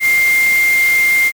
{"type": "tone in noise", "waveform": "sine", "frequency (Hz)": 2108, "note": "C7", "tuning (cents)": 12, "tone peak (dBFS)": -9, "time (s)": [0, 1.32], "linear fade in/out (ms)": 50, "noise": "white", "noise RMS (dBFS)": -24, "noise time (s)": [0, 1.32], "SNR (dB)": 12, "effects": ["MP3 96 kbps"]}